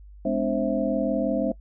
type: tone cluster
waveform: sine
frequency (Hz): 208.1 / 254.2 / 293.5 / 529 / 657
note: G#3 / C4 / D4 / C5 / E5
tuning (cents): +4 / -50 / -1 / +19 / -6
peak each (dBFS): -28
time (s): 0.25-1.52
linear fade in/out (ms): 5
effects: noise-tail reverb RT60 0.1 s tail -22 dB re dry + added 50 Hz sine -43 dBFS peak until 1.6 s